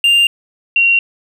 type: tone pair in turn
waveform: triangle / sine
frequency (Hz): 2794 / 2751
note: F7 / F7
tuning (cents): 0 / -27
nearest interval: unison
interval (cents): 27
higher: first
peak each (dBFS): -6 / -8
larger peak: first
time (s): 0.04-0.27 / 0.76-0.99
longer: neither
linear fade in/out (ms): 2
effects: none